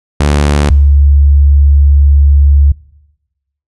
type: tone pair in turn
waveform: sawtooth / sine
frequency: 72.9 / 71.03 Hz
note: D2 / C#2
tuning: -12 / +43 cents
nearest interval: unison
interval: 45 cents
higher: first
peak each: -3 dBFS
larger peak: neither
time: 0.2-0.7 / 0.7-2.72 s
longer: second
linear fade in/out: 5 ms
effects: noise-tail reverb RT60 1.0 s tail -22 dB re dry + resampled to 24000 Hz